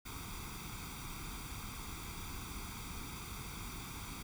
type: noise with comb filter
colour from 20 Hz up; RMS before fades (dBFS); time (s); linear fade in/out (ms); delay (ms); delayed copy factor
pink; -45; 0.05-4.23; 10; 0.85; +0.8
effects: none